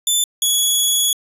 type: tone pair in turn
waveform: 15% pulse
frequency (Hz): 3520 / 3369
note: A7 / G#7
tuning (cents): 0 / +24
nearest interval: minor second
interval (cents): 76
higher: first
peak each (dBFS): -7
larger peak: neither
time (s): 0.07-0.24 / 0.42-1.13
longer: second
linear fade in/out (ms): 2
effects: resampled to 32000 Hz